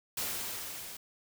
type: noise with level ramp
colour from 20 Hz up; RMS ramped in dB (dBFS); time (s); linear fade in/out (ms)
white; -34 to -45; 0.17-0.97; 5
effects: none